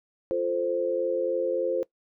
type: chord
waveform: sine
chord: F major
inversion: none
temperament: equal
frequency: 349.2 / 440 / 523.3 Hz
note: F4 / A4 / C5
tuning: 0 / 0 / 0 cents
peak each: -30 / -30 / -26 dBFS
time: 0.31-1.83 s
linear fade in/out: 0 ms
effects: noise-tail reverb RT60 0.1 s tail -20 dB re dry